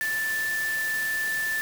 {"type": "tone in noise", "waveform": "sine", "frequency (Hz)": 1760, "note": "A6", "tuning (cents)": 0, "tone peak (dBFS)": -25, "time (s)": [0.01, 1.61], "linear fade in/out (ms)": 0, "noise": "white", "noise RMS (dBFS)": -36, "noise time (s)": [0.01, 1.61], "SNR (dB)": 8, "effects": []}